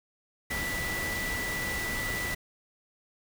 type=tone in noise; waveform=sine; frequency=1971 Hz; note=B6; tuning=4 cents flat; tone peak=-32 dBFS; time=0.5-2.35 s; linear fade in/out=10 ms; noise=pink; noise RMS=-35 dBFS; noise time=0.5-2.35 s; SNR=0 dB; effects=none